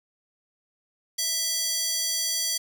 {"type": "tone with high-pass filter", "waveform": "square", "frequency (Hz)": 659.3, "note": "E5", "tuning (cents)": 0, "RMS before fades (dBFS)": -27, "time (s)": [1.18, 2.58], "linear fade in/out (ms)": 10, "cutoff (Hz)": 5000, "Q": 1.6, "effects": ["9-bit"]}